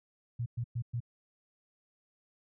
sine tone bursts, 118.9 Hz, A#2, 35 cents sharp, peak -31 dBFS, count 4, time 0.39-1.004 s, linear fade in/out 10 ms, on 71 ms, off 110 ms, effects none

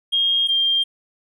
triangle tone pair in turn, 3239 / 3194 Hz, G#7 / G7, -44 / +32 cents, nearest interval unison, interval 24 cents, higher first, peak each -12 dBFS, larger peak neither, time 0.12-0.48 / 0.48-0.84 s, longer neither, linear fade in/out 20 ms, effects tanh soft clip ceiling -14 dBFS

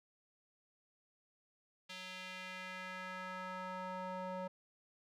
square tone with band-pass filter sweep, 185 Hz, F#3, in tune, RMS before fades -45 dBFS, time 1.89-4.48 s, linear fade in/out 10 ms, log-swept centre 3300 to 710 Hz, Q 1.6, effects none

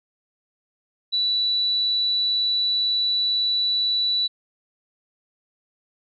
sine tone, 3951 Hz, B7, in tune, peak -19 dBFS, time 1.12-4.28 s, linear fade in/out 20 ms, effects none

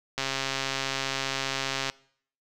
click train, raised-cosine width 0.2 ms, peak -11 dBFS, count 233, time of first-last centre 0.18-1.899 s, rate 135 Hz, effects noise-tail reverb RT60 0.6 s tail -23 dB re dry

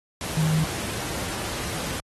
sine tone in noise, 157.6 Hz, D#3, 23 cents sharp, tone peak -19 dBFS, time 0.37-0.64 s, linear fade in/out 0 ms, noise pink, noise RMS -31 dBFS, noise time 0.21-2 s, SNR +9 dB, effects high-pass 60 Hz 12 dB/octave + AAC 32 kbps

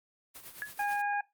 white noise with tremolo, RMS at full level -45 dBFS, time 0.34-1.02 s, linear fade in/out 20 ms, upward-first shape triangle, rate 9.1 Hz, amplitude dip 75%
sine tone with exponential decay, 1694 Hz, G#6, 34 cents sharp, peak -29 dBFS, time 0.62-0.74 s, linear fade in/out 0 ms, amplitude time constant 25 ms
harmonic tone, 818 Hz, G#5, 26 cents flat, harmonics 1 / 2 / 3, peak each -30 / -34 / -41 dBFS, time 0.79-1.21 s, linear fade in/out 5 ms
effects noise-tail reverb RT60 0.2 s tail -19 dB re dry + Opus 32 kbps

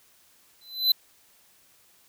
square tone with exponential growth, 4024 Hz, B7, 32 cents sharp, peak -15 dBFS, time 0.61-0.92 s, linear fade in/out 5 ms, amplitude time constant 66 ms, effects white hiss -60 dBFS RMS until 2.08 s

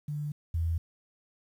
sine tone pair in turn, 148 / 82.89 Hz, D3 / E2, +14 / +10 cents, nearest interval minor seventh, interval 1004 cents, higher first, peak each -31 / -26 dBFS, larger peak second, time 0.08-0.32 / 0.54-0.78 s, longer neither, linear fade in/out 5 ms, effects 10-bit

